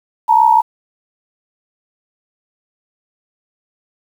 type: tone pair together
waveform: sine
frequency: 880 / 945.1 Hz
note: A5 / A#5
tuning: 0 / +24 cents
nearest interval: minor second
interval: 124 cents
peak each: -10 dBFS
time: 0.28-0.62 s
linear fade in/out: 20 ms
effects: 7-bit

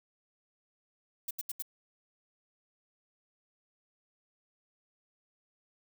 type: noise bursts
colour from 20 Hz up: violet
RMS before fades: -36 dBFS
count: 4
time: 1.28-1.623 s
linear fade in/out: 5 ms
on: 28 ms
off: 77 ms
effects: none

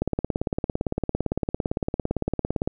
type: click train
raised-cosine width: 2 ms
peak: -10 dBFS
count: 48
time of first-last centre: 0.02-2.675 s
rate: 17.7 Hz
effects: none

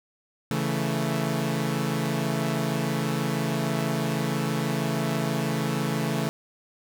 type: chord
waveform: sawtooth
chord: A major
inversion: first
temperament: equal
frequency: 138.59 / 164.81 / 220 Hz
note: C#3 / E3 / A3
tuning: 0 / 0 / 0 cents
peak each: -25 dBFS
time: 0.51-6.29 s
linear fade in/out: 0 ms
effects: none

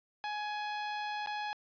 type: tone with dropouts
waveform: sawtooth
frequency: 838 Hz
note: G#5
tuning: 15 cents sharp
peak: -31 dBFS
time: 0.24-1.53 s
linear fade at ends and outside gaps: 0 ms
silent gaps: 1.261-1.272 s
effects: resampled to 11025 Hz + 12-bit

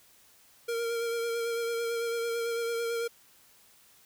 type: tone with vibrato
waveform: square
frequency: 464.7 Hz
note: A#4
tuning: 5 cents flat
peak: -30 dBFS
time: 0.68-3.08 s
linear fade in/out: 10 ms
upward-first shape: sine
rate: 9 Hz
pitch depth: 21 cents each way
effects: white hiss -60 dBFS RMS until 4.05 s

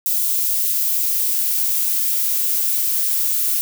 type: noise with high-pass filter sweep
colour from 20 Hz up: violet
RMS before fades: -19 dBFS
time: 0.06-3.61 s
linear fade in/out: 0 ms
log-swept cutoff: 2700 to 460 Hz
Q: 0.71
effects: none

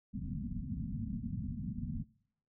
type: low-pass noise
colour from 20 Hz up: white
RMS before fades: -39 dBFS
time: 0.13-2.04 s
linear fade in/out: 20 ms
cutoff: 250 Hz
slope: 96 dB/octave
effects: noise-tail reverb RT60 0.7 s tail -24 dB re dry

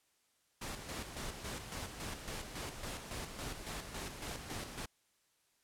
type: noise with tremolo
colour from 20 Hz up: pink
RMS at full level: -42 dBFS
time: 0.61-4.86 s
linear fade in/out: 10 ms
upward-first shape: square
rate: 3.6 Hz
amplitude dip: 50%
effects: white hiss -75 dBFS RMS until 5.63 s + low-pass 11000 Hz 12 dB/octave

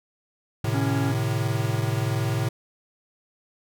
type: chord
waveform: square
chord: A diminished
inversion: none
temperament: equal with one note detuned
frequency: 110 / 130.81 / 152.54 Hz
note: A2 / C3 / Eb3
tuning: 0 / 0 / -34 cents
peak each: -26 / -28 / -32 dBFS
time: 0.64-2.49 s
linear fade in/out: 5 ms
type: harmonic tone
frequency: 277.2 Hz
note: C#4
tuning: in tune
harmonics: 1 / 3 / 5 / 6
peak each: -26 / -36 / -40 / -42 dBFS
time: 0.74-1.12 s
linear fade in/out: 5 ms
effects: none

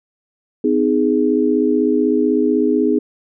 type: chord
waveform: sine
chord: Ab major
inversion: first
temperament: equal with one note detuned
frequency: 255.1 / 311.1 / 415.3 Hz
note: C4 / Eb4 / Ab4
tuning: -44 / 0 / 0 cents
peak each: -17 dBFS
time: 0.64-2.99 s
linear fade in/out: 5 ms
effects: none

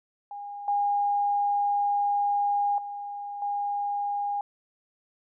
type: tone with level steps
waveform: sine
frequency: 814 Hz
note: G#5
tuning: 35 cents flat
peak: -35 / -22 / -33 / -26 dBFS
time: 0.31-4.41 s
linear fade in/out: 2 ms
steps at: 0.68 / 2.78 / 3.42 s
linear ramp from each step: 2 ms
effects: none

